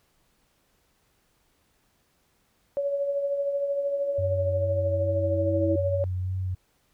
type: tone with tremolo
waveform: sine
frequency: 563 Hz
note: C#5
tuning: 27 cents sharp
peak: -22 dBFS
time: 2.77-6.04 s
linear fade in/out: 0 ms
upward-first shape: triangle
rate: 13 Hz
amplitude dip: 50%
type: tone with exponential growth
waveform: sine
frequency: 326.4 Hz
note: E4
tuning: 17 cents flat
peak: -23 dBFS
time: 3.73-5.76 s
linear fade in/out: 5 ms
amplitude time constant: 440 ms
type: tone with vibrato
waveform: sine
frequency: 92.5 Hz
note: F#2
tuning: in tune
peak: -26 dBFS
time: 4.18-6.55 s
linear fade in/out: 10 ms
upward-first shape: sine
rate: 2.4 Hz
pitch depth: 22 cents each way
effects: pink hiss -68 dBFS RMS until 6.93 s